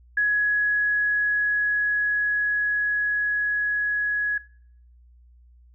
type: tone with level ramp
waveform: sine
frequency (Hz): 1677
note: G#6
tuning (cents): +16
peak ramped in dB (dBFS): -18 to -21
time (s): 0.17-4.38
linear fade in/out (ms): 5
effects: noise-tail reverb RT60 0.6 s tail -21 dB re dry + added 60 Hz sine -50 dBFS peak until 5.74 s